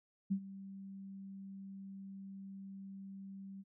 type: tone with ADSR envelope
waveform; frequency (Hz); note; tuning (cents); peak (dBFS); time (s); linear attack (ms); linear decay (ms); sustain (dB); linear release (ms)
sine; 194.7; G3; -12; -29; 0.3-3.64; 19; 74; -17; 38
effects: none